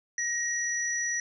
sine tone pair together, 1883 / 5869 Hz, A#6 / F#8, +17 / -15 cents, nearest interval octave + minor sixth, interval 1968 cents, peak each -30 / -30 dBFS, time 0.18-1.2 s, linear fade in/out 2 ms, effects none

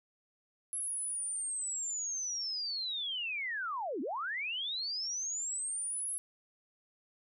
sine linear two-way sweep, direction down then up, 11010 to 233.8 to 11010 Hz, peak -34 dBFS, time 0.73-6.18 s, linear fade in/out 0 ms, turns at 4.01 s, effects none

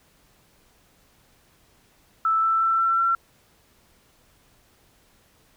sine tone with pitch steps, 1318.5 / 1327.7 / 1336.9 / 1346.2 / 1355.6 Hz, E6 / E6 / E6 / E6 / E6, 0 / +12 / +24 / +36 / +48 cents, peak -18 dBFS, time 2.25-3.15 s, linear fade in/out 2 ms, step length 180 ms, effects pink hiss -60 dBFS RMS until 5.56 s

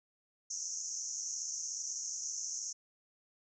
white band-pass noise, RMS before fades -40 dBFS, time 0.5-2.73 s, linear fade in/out 10 ms, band 5700 to 6700 Hz, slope 96 dB/octave, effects none

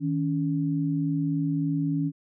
sine tone pair together, 157.82 / 281.2 Hz, D#3 / C#4, +25 / +25 cents, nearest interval minor seventh, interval 1000 cents, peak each -26 dBFS, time 0-2.12 s, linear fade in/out 50 ms, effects none

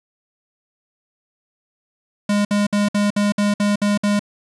square tone bursts, 205.2 Hz, G#3, 21 cents flat, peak -16 dBFS, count 9, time 2.29-4.194 s, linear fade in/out 5 ms, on 160 ms, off 58 ms, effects resampled to 22050 Hz + 7-bit

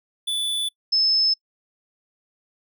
square / sine tone pair in turn, 3475 / 5228 Hz, A7 / E8, -22 / -15 cents, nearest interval perfect fifth, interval 707 cents, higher second, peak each -23 / -16 dBFS, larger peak second, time 0.27-0.69 / 0.92-1.34 s, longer neither, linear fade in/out 10 ms, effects noise-tail reverb RT60 0.1 s tail -24 dB re dry

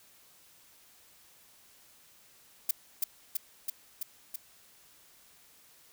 violet noise with echo, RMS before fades -26 dBFS, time 2.69-2.71 s, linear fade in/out 5 ms, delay 330 ms, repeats 5, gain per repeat -2 dB, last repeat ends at 4.36 s, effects white hiss -60 dBFS RMS until 5.92 s

